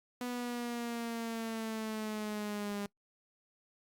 sawtooth linear sweep, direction down, 246.9 to 202 Hz, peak -32 dBFS, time 0.21-2.86 s, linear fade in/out 2 ms, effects noise-tail reverb RT60 0.1 s tail -22 dB re dry + Opus 48 kbps

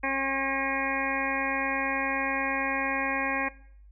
harmonic tone, 270.8 Hz, C#4, 40 cents flat, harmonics 1 / 2 / 3 / 4 / 6 / 7 / 8 / 9, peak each -34 / -34 / -34 / -34 / -34 / -34 / -34 / -34 dBFS, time 0.03-3.49 s, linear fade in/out 10 ms, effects noise-tail reverb RT60 0.6 s tail -19 dB re dry + added 50 Hz sine -49 dBFS peak until 3.91 s

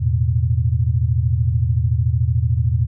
sine chord, E suspended fourth, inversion none, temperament equal, 82.41 / 110 / 123.47 Hz, E2 / A2 / B2, 0 / 0 / 0 cents, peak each -19 dBFS, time 0-2.87 s, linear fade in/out 20 ms, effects none

